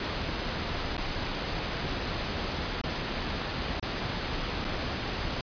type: noise with dropouts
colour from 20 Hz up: pink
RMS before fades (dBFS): -32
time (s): 0-5.41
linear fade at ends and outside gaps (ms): 2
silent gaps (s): 0.969-0.978 / 2.815-2.837 / 3.798-3.826 / 4.645-4.649
effects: resampled to 11025 Hz